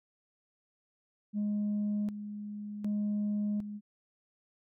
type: tone with tremolo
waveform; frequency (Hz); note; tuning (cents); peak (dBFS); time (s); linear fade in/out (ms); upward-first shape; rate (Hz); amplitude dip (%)
sine; 207.7; G#3; 0; -27; 1.33-3.81; 50; square; 0.66; 70
effects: tanh soft clip ceiling -27 dBFS